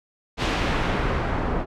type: noise with low-pass filter sweep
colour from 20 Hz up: pink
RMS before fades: -24 dBFS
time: 0.37-1.66 s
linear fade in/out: 50 ms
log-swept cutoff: 4000 to 1000 Hz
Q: 0.81
effects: none